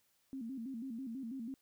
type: tone with vibrato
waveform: sine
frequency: 246.9 Hz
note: B3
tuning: in tune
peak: -40 dBFS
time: 0.33-1.54 s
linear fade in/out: 0 ms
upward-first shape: square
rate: 6.1 Hz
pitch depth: 140 cents each way
effects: white hiss -75 dBFS RMS until 1.61 s